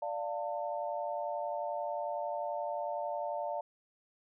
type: chord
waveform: sine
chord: D minor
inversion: none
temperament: equal with one note detuned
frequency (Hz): 587.3 / 698.5 / 896.9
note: D5 / F5 / A5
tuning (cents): 0 / 0 / +33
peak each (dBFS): -37 / -38 / -39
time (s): 0.02-3.61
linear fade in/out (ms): 5
effects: none